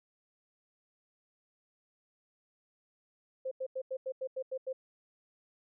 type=tone bursts; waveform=sine; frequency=523 Hz; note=C5; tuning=1 cent flat; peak=-33 dBFS; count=9; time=3.45-4.73 s; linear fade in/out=10 ms; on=64 ms; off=88 ms; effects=none